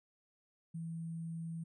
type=tone with sample-and-hold; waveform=sine; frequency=164.81 Hz; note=E3; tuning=in tune; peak=-39 dBFS; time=0.74-1.64 s; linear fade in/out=10 ms; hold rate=8820 Hz; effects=resampled to 22050 Hz